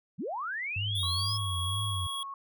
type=linear sweep; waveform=sine; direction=up; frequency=123.47 to 5274 Hz; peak=-32 dBFS; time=0.18-1.38 s; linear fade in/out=20 ms
type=tone with vibrato; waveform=sine; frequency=95.9 Hz; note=G2; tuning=37 cents flat; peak=-31 dBFS; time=0.76-2.07 s; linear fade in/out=5 ms; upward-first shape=sine; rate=2.1 Hz; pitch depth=150 cents each way
type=tone with tremolo; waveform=square; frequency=3322 Hz; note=G#7; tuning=in tune; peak=-33 dBFS; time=0.95-2.23 s; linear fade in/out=2 ms; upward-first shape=sine; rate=1.6 Hz; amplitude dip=25%
type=tone with pitch glide; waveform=sine; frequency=1108.7 to 1099.1 Hz; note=C#6 to C#6; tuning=0 to -15 cents; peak=-37 dBFS; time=1.03-2.34 s; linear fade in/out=2 ms; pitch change=-15 cents; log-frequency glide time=1.55-2.01 s
effects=none